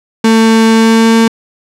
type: tone with pitch glide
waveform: 35% pulse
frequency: 224 to 226.6 Hz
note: A3 to A#3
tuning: +31 to -49 cents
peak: -3 dBFS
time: 0.24-1.28 s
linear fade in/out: 5 ms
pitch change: +20 cents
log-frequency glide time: 0.72-1.15 s
effects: low-pass 9000 Hz 12 dB/octave